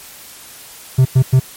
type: tone bursts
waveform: triangle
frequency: 130 Hz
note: C3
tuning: 11 cents flat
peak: -4 dBFS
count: 3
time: 0.98-1.399 s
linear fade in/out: 10 ms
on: 73 ms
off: 100 ms
effects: white hiss -37 dBFS RMS until 1.56 s + MP3 64 kbps